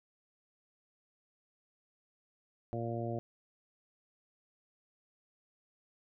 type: harmonic tone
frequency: 116.54 Hz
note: A#2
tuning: in tune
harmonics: 1 / 2 / 3 / 4 / 5 / 6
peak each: -38 / -42 / -41 / -45 / -42 / -43 dBFS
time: 2.73-3.19 s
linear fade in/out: 0 ms
effects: none